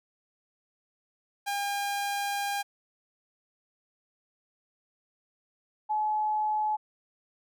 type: tone pair in turn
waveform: sawtooth / sine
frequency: 806 / 853.9 Hz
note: G5 / G#5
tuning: +48 / +48 cents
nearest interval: minor second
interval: 100 cents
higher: second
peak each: -25 dBFS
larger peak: neither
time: 1.46-2.63 / 5.89-6.77 s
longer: first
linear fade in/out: 20 ms
effects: none